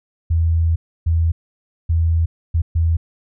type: tone bursts at uneven times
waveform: sine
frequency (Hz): 82.41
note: E2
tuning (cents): 0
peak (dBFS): -13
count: 5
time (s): 0.3-0.76 / 1.06-1.32 / 1.89-2.26 / 2.54-2.62 / 2.75-2.97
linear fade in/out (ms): 10
effects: none